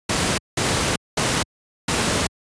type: noise bursts at uneven times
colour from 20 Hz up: pink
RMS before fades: -20 dBFS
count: 4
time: 0.09-0.38 / 0.57-0.96 / 1.17-1.43 / 1.88-2.27 s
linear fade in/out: 5 ms
effects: high-pass 80 Hz 12 dB/octave + resampled to 22050 Hz